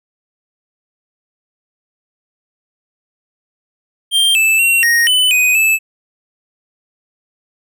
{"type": "tone with pitch steps", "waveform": "square", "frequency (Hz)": [3177, 2633, 2737, 1867, 3007, 2497, 2619], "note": ["G7", "E7", "F7", "A#6", "F#7", "D#7", "E7"], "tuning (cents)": [23, -3, -36, 2, 27, 6, -12], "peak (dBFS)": -10, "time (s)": [4.11, 5.79], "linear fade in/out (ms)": 50, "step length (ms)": 240, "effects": []}